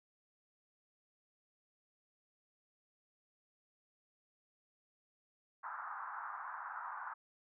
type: band-pass noise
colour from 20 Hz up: pink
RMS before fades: -45 dBFS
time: 5.63-7.14 s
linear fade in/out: 10 ms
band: 870 to 1500 Hz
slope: 48 dB/octave
effects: none